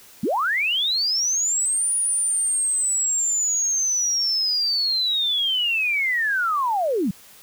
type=linear two-way sweep; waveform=sine; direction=up then down; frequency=164.81 to 9690 to 164.81 Hz; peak=-19 dBFS; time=0.23-7.11 s; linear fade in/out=5 ms; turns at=1.95 s; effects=white hiss -48 dBFS RMS until 7.42 s